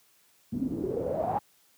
pink noise with low-pass filter sweep, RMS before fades -30 dBFS, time 0.52-1.39 s, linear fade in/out 10 ms, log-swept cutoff 220 to 870 Hz, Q 9, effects white hiss -64 dBFS RMS until 1.77 s + high-pass 100 Hz 12 dB/octave

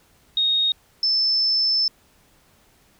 sine tone pair in turn, 3729 / 5274 Hz, A#7 / E8, 0 / 0 cents, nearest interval tritone, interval 600 cents, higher second, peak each -17 dBFS, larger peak neither, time 0.37-0.72 / 1.03-1.88 s, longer second, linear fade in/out 2 ms, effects pink hiss -58 dBFS RMS until 2.99 s

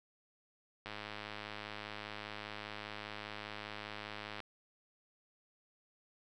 click train, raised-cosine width 0.3 ms, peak -27 dBFS, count 373, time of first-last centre 0.86-4.403 s, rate 105 Hz, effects none

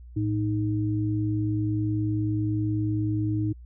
sine tone pair together, 110 / 311.3 Hz, A2 / D#4, 0 / +1 cents, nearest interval octave + tritone, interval 1801 cents, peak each -25 / -27 dBFS, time 0.16-3.53 s, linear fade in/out 10 ms, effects added 60 Hz sine -42 dBFS peak until 3.65 s

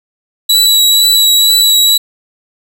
sawtooth tone with vibrato, 3916 Hz, B7, 15 cents flat, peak -3 dBFS, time 0.49-1.98 s, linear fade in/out 10 ms, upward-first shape triangle, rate 2.1 Hz, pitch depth 21 cents each way, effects none

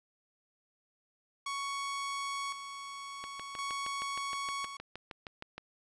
sawtooth tone with tremolo, 1113 Hz, C#6, 7 cents sharp, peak -31 dBFS, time 1.46-4.77 s, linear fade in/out 5 ms, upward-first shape square, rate 0.47 Hz, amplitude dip 55%
click train, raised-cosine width 0.3 ms, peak -26 dBFS, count 16, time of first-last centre 3.24-5.58 s, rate 6.41 Hz
effects resampled to 22050 Hz + 10-bit

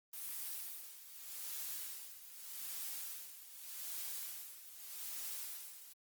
blue noise with tremolo, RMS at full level -43 dBFS, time 0.13-5.93 s, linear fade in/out 5 ms, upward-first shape sine, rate 0.83 Hz, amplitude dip 75%, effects Opus 24 kbps

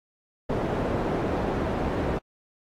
white low-pass noise, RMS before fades -27 dBFS, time 0.49-2.19 s, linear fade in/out 10 ms, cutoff 550 Hz, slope 12 dB/octave, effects AAC 48 kbps

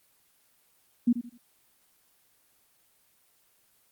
sine tone with echo, 239.4 Hz, A#3, 46 cents sharp, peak -18 dBFS, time 1.07-1.13 s, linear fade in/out 10 ms, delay 83 ms, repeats 3, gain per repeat -11 dB, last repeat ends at 1.379 s, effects white hiss -66 dBFS RMS until 3.91 s + Opus 24 kbps

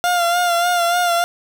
30% pulse tone with vibrato, 698.5 Hz, F5, in tune, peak -12 dBFS, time 0.04-1.24 s, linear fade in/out 0 ms, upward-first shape sine, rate 3.4 Hz, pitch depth 40 cents each way, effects none

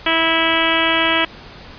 harmonic tone, 327.2 Hz, E4, 13 cents flat, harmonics 1 / 2 / 3 / 4 / 5 / 6 / 7 / 8 / 9 / 10, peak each -23 / -23 / -23 / -23 / -23 / -23 / -23 / -23 / -23 / -23 dBFS, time 0.06-1.25 s, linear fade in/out 5 ms, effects pink hiss -38 dBFS RMS until 1.78 s + resampled to 11025 Hz

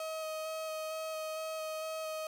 35% pulse tone with vibrato, 632 Hz, D#5, 27 cents sharp, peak -35 dBFS, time 0-2.27 s, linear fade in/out 2 ms, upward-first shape square, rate 2.2 Hz, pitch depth 9 cents each way, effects none

